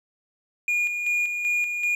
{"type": "tone with tremolo", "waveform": "triangle", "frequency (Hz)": 2433, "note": "D#7", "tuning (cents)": -39, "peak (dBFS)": -19, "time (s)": [0.68, 1.95], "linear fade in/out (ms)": 2, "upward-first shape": "square", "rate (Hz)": 2.6, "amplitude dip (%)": 45, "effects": []}